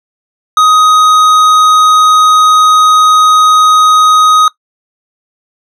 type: tone with tanh clipping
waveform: triangle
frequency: 1254 Hz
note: D#6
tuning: 13 cents sharp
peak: -5 dBFS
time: 0.57-4.48 s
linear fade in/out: 2 ms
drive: 16 dB
effects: noise-tail reverb RT60 0.1 s tail -19 dB re dry